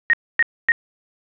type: tone bursts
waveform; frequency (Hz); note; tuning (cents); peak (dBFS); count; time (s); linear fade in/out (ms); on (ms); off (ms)
sine; 1864.7; A#6; 0; -11; 3; 0.1-0.719; 0; 33; 260
effects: resampled to 8000 Hz + 8-bit